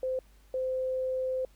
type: tone pair in turn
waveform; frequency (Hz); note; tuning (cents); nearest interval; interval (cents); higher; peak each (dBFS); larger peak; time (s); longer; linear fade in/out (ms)
sine; 517 / 517; C5 / C5; -21 / -21; unison; 0; neither; -28; neither; 0.03-0.19 / 0.54-1.45; second; 2
effects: added 50 Hz sine -56 dBFS peak until 1.55 s + pink hiss -65 dBFS RMS until 1.55 s